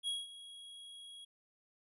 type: tone with ADSR envelope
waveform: square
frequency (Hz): 3311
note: G#7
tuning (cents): -6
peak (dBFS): -34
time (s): 0.03-1.25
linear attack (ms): 47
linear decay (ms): 190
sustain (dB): -16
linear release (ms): 8
effects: resampled to 24000 Hz